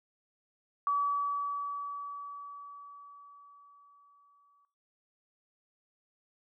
sine tone with exponential decay, 1144 Hz, D6, 46 cents flat, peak -25 dBFS, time 0.87-4.65 s, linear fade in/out 1 ms, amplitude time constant 820 ms, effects noise-tail reverb RT60 0.4 s tail -17 dB re dry

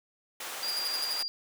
pink high-pass noise, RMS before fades -39 dBFS, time 0.4-1.23 s, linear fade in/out 5 ms, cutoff 700 Hz, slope 12 dB/octave
sine tone, 4776 Hz, D8, 28 cents sharp, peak -31 dBFS, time 0.63-1.28 s, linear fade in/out 0 ms
sawtooth tone bursts, 4928 Hz, D#8, 17 cents flat, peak -29 dBFS, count 7, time 0.68-1.216 s, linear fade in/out 2 ms, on 26 ms, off 59 ms
effects none

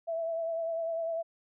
sine tone with vibrato, 660 Hz, E5, 2 cents sharp, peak -30 dBFS, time 0.07-1.23 s, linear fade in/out 20 ms, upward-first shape triangle, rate 10 Hz, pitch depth 35 cents each way, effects none

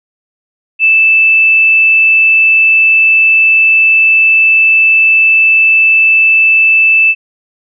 sine tone, 2637 Hz, E7, in tune, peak -4 dBFS, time 0.79-7.15 s, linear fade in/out 50 ms, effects none

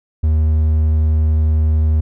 triangle tone, 77.78 Hz, D#2, in tune, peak -9 dBFS, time 0.23-2.01 s, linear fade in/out 10 ms, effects none

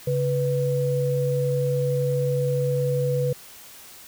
sine tone pair together, 138.94 / 493.7 Hz, C#3 / B4, +4 / -1 cents, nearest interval octave + minor seventh, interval 2195 cents, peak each -23 dBFS, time 0.07-3.33 s, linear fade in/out 5 ms, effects white hiss -45 dBFS RMS until 4.07 s

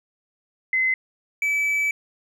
sine / triangle tone pair in turn, 2050 / 2301 Hz, C7 / D7, -36 / -36 cents, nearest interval major second, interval 200 cents, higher second, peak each -18 dBFS, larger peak neither, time 0.73-0.94 / 1.42-1.91 s, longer second, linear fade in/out 2 ms, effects none

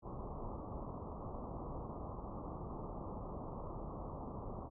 pink low-pass noise, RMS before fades -45 dBFS, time 0.02-4.7 s, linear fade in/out 50 ms, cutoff 1200 Hz, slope 96 dB/octave, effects none

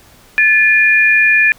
sine tone pair together, 1741 / 2424 Hz, A6 / D#7, -19 / -46 cents, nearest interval tritone, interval 573 cents, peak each -10 dBFS, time 0.38-1.52 s, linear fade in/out 0 ms, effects pink hiss -45 dBFS RMS until 1.58 s

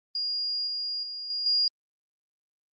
sine tone with level steps, 4842 Hz, D#8, 48 cents flat, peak -27 / -29 / -34 / -28 / -21 dBFS, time 0.15-1.68 s, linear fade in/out 2 ms, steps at 0.67 / 1.03 / 1.3 / 1.46 s, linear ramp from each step 2 ms, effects Opus 32 kbps

